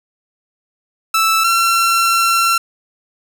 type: tone pair in turn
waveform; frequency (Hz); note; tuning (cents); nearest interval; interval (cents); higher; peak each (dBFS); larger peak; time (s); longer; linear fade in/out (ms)
sawtooth; 1318.5 / 1356.4; E6 / E6; 0 / +49; unison; 49; second; -8; neither; 1.14-1.44 / 1.44-2.58; second; 5
effects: none